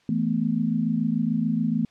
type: chord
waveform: sine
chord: E suspended fourth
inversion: none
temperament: equal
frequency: 164.81 / 220 / 246.9 Hz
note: E3 / A3 / B3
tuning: 0 / 0 / 0 cents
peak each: -27 / -24 / -26 dBFS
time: 0.09-1.85 s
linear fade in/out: 2 ms
effects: white hiss -61 dBFS RMS until 1.9 s + low-pass 4000 Hz 12 dB/octave